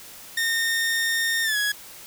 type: tone with pitch glide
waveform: sawtooth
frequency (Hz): 1832 to 1670.3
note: A#6 to G#6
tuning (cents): -31 to +9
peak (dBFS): -18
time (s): 0.37-1.72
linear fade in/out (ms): 5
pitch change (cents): -160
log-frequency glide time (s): 1.43-1.57
effects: white hiss -43 dBFS RMS until 2.06 s